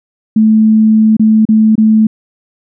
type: tone with dropouts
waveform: sine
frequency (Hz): 218.2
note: A3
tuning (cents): -14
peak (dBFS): -4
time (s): 0.36-2.07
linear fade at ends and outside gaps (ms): 5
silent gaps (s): 1.168-1.195 / 1.453-1.488 / 1.755-1.779
effects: none